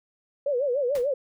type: tone with vibrato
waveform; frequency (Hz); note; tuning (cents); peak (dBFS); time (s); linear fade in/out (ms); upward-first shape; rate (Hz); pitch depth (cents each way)
sine; 530; C5; +22; -22; 0.46-1.14; 5; sine; 6.8; 180
type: noise with exponential decay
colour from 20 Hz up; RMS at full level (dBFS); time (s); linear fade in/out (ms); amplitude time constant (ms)
pink; -35; 0.95-1.09; 2; 30
effects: none